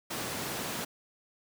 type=high-pass noise; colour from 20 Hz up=pink; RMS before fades=-36 dBFS; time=0.1-0.85 s; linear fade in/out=10 ms; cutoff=150 Hz; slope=12 dB/octave; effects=none